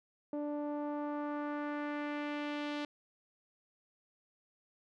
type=tone with low-pass filter sweep; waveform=sawtooth; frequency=293.8 Hz; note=D4; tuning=1 cent sharp; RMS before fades=-38 dBFS; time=0.33-2.85 s; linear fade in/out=2 ms; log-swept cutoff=600 to 3700 Hz; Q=1.5; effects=none